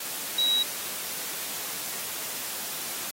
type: tone in noise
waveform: sine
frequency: 3858 Hz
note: B7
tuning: 41 cents flat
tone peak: -21 dBFS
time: 0.38-0.63 s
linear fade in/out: 5 ms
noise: white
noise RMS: -34 dBFS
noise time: 0-3.11 s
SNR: +10 dB
effects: high-pass 150 Hz 12 dB/octave + AAC 48 kbps